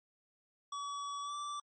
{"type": "tone with pitch glide", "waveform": "square", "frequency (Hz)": [1138, 1165.9], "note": ["C#6", "D6"], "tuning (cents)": [45, -13], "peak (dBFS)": -39, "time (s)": [0.72, 1.6], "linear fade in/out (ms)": 5, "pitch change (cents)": 42, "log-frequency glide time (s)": [1.22, 1.35], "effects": ["MP3 32 kbps"]}